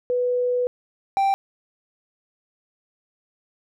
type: tone pair in turn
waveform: sine / triangle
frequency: 493.9 / 784 Hz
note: B4 / G5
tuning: 0 / 0 cents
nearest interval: minor sixth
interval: 800 cents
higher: second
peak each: -19 / -15 dBFS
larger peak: second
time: 0.1-0.67 / 1.17-1.34 s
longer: first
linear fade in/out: 0 ms
effects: none